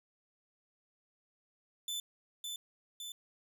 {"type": "tone with echo", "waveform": "sawtooth", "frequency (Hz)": 3516, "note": "A7", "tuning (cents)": -2, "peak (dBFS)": -33, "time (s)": [1.88, 2], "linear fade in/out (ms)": 2, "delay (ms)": 560, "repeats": 2, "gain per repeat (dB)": -3, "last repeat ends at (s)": 3.12, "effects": []}